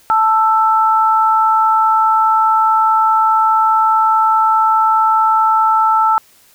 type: tone pair together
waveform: sine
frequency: 880 / 1324.8 Hz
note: A5 / E6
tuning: 0 / +8 cents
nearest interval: perfect fifth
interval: 708 cents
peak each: -12 dBFS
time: 0.1-6.18 s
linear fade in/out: 0 ms
effects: white hiss -49 dBFS RMS until 6.54 s